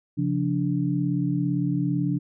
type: tone cluster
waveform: sine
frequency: 136.9 / 174.8 / 291.8 Hz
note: C#3 / F3 / D4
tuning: -21 / +2 / -11 cents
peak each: -26 dBFS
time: 0.17-2.19 s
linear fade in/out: 20 ms
effects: none